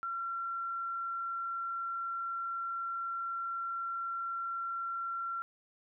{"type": "tone", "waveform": "sine", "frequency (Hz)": 1364, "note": "F6", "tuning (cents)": -41, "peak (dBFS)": -34, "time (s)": [0.03, 5.42], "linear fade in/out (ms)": 0, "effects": []}